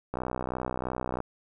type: click train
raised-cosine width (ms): 1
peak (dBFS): -17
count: 68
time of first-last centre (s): 0.14-1.203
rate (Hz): 63
effects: none